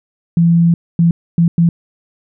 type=tone bursts at uneven times; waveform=sine; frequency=168.9 Hz; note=E3; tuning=42 cents sharp; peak=-7 dBFS; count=4; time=0.37-0.74 / 0.99-1.11 / 1.38-1.48 / 1.58-1.69 s; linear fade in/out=2 ms; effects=none